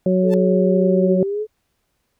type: harmonic tone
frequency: 185 Hz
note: F#3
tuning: in tune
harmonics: 1 / 2 / 3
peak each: -16 / -20 / -19 dBFS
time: 0.06-1.23 s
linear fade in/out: 2 ms
type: linear two-way sweep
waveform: sine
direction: down then up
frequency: 437.1 to 376.9 to 437.1 Hz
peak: -20 dBFS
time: 0.22-1.47 s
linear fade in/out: 50 ms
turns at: 1.19 s
type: tone with exponential growth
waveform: sawtooth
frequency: 880 Hz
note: A5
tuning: in tune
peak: -25 dBFS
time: 0.26-0.34 s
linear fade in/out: 1 ms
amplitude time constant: 16 ms
effects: pink hiss -70 dBFS RMS until 2.19 s